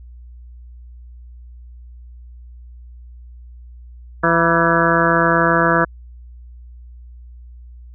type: harmonic tone with a mistuned harmonic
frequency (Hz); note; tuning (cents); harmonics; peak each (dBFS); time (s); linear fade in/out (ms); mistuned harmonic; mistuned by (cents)
167.6; E3; +29; 1 / 2 / 3 / 4 / 6 / 7 / 8 / 9 / 10; -21 / -21 / -21 / -21 / -21 / -21 / -21 / -21 / -21; 4.23-5.85; 10; 6; -52
effects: added 60 Hz sine -36 dBFS peak until 7.94 s